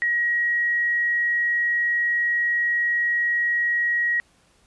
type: tone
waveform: sine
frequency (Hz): 1900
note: A#6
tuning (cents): +33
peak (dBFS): -19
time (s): 0.02-4.2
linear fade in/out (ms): 0
effects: pink hiss -60 dBFS RMS until 4.66 s + resampled to 24000 Hz